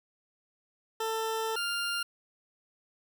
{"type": "tone pair in turn", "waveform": "20% pulse", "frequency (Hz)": [445.1, 1399.3], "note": ["A4", "F6"], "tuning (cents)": [20, 3], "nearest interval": "octave + minor sixth", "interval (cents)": 1983, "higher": "second", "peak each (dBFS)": -25, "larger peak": "neither", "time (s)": [[1, 1.56], [1.56, 2.03]], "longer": "first", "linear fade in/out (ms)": 5, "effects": []}